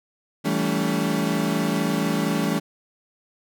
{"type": "chord", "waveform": "35% pulse", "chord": "A dominant seventh", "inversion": "second", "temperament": "equal with one note detuned", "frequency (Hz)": [164.81, 196, 220, 283.5], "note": ["E3", "G3", "A3", "C#4"], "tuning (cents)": [0, 0, 0, 39], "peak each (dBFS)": -25, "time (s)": [0.44, 2.6], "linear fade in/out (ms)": 20, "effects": []}